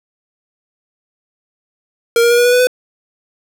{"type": "tone with pitch steps", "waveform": "square", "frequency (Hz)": [466.2, 471.9, 477.6, 483.5, 489.4, 495.4, 501.4], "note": ["A#4", "A#4", "A#4", "B4", "B4", "B4", "B4"], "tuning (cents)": [0, 21, 42, -37, -16, 5, 26], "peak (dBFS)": -9, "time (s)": [2.16, 2.671], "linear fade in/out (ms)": 2, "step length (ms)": 73, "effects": []}